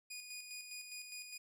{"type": "tone with tremolo", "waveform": "15% pulse", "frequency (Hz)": 2464, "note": "D#7", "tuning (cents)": -17, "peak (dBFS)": -38, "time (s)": [0.1, 1.38], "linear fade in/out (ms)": 10, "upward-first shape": "square", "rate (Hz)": 4.9, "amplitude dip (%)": 45, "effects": []}